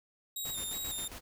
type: tone with vibrato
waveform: 10% pulse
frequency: 3729 Hz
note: A#7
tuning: in tune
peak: -29 dBFS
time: 0.36-1.08 s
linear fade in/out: 5 ms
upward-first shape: square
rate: 2.7 Hz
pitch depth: 38 cents each way
type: noise with tremolo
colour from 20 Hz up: pink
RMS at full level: -45 dBFS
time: 0.44-1.21 s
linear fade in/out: 20 ms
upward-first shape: square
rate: 7.4 Hz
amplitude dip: 60%
effects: none